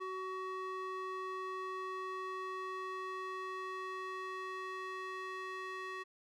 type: tone with band-pass filter sweep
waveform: square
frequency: 375.5 Hz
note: F#4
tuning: 26 cents sharp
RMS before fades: -42 dBFS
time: 0-6.04 s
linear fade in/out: 20 ms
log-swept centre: 990 to 1600 Hz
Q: 1.5
effects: none